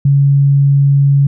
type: tone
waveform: sine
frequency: 140 Hz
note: C#3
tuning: 18 cents sharp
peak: -6 dBFS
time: 0.05-1.27 s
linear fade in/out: 5 ms
effects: none